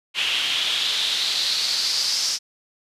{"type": "noise with band-pass filter sweep", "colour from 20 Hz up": "pink", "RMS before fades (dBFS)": -23, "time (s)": [0.14, 2.39], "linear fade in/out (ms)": 50, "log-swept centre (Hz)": [2900, 5300], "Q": 4.4, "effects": ["resampled to 32000 Hz"]}